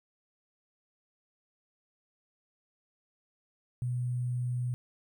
sine tone with sample-and-hold, 123.47 Hz, B2, in tune, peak -29 dBFS, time 3.82-4.74 s, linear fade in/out 0 ms, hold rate 8820 Hz, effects none

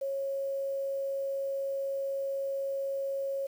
sine tone with quantisation, 548 Hz, C#5, 20 cents flat, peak -30 dBFS, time 0.01-3.47 s, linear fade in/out 10 ms, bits 9, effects none

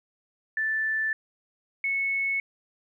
sine tone pair in turn, 1760 / 2202 Hz, A6 / C#7, 0 / -12 cents, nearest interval major third, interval 388 cents, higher second, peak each -24 dBFS, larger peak neither, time 0.57-1.13 / 1.84-2.4 s, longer neither, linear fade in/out 2 ms, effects 11-bit

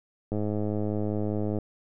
click train, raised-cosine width 2 ms, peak -17 dBFS, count 134, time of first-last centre 0.32-1.587 s, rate 105 Hz, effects none

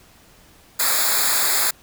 white noise with comb filter, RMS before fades -19 dBFS, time 0.79-1.71 s, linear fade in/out 10 ms, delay 0.34 ms, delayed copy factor -1, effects pink hiss -51 dBFS RMS until 1.82 s

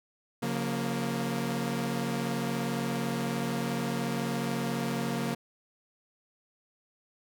sawtooth chord, Bb minor, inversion first, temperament equal with one note detuned, 138.59 / 179.11 / 233.1 Hz, Db3 / F3 / Bb3, 0 / +44 / 0 cents, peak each -31 / -31 / -28 dBFS, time 0.42-5.35 s, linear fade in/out 10 ms, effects none

